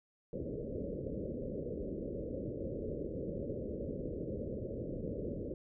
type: low-pass noise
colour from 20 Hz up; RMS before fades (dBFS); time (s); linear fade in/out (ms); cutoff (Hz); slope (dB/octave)
white; -40; 0.33-5.54; 2; 570; 96
effects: none